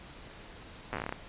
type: slowing click train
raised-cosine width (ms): 0.5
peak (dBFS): -19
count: 12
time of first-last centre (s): 0.93-1.125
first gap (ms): 8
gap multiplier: 1.15
effects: pink hiss -49 dBFS RMS until 1.28 s + resampled to 8000 Hz